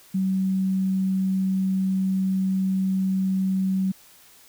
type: tone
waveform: sine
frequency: 190 Hz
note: F#3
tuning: 46 cents sharp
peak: -20 dBFS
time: 0.14-3.92 s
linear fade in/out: 10 ms
effects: white hiss -52 dBFS RMS until 4.48 s